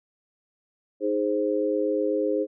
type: chord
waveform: sine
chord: Ab major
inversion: second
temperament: equal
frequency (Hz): 311.1 / 415.3 / 523.3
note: Eb4 / Ab4 / C5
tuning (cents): 0 / 0 / 0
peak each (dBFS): -27 / -26 / -26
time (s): 1-2.47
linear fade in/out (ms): 50
effects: none